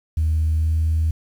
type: tone with pitch glide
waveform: sine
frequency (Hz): 78.9 to 79.82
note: D#2 to D#2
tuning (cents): +25 to +45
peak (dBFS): -15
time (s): 0.17-1.11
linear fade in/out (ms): 5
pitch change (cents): +20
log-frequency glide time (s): 0.57-0.71
effects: tanh soft clip ceiling -13 dBFS + 8-bit